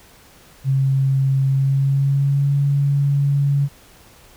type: tone with pitch glide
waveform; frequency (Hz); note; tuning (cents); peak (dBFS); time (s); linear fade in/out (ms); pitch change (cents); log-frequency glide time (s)
sine; 135 to 141.06; C#3 to C#3; -45 to +31; -14; 0.64-3.69; 50; +76; 1.48-2.54
effects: pink hiss -48 dBFS RMS until 4.36 s